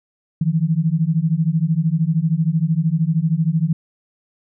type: beating tone pair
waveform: sine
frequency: 155.2 / 168.2 Hz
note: D#3 / E3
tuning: -4 / +35 cents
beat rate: 13 Hz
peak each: -18 dBFS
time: 0.41-3.73 s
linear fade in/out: 5 ms
effects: none